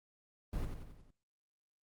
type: noise with echo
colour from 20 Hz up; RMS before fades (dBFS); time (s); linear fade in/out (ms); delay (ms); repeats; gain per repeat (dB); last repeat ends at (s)
brown; -36; 0.53-0.65; 2; 91; 5; -5; 1.105
effects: Opus 24 kbps